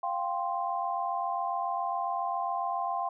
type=chord; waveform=sine; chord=F suspended second; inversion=none; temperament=just; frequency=698.5 / 785.8 / 1047.7 Hz; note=F5 / G5 / C6; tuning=0 / +4 / +2 cents; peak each=-33 dBFS; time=0.03-3.09 s; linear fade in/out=5 ms; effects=none